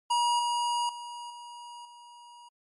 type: tone with level steps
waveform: square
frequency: 956 Hz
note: A#5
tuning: 43 cents sharp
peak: -24 / -27 / -39 / -43 / -49 dBFS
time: 0.1-2.49 s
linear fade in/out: 10 ms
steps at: 0.39 / 0.89 / 1.3 / 1.85 s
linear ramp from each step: 2 ms
effects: MP3 48 kbps